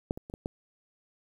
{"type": "clicks", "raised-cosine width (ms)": 2, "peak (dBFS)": [-15, -26, -30, -23, -19], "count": 5, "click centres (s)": [0.109, 0.175, 0.299, 0.339, 0.459], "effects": ["9-bit"]}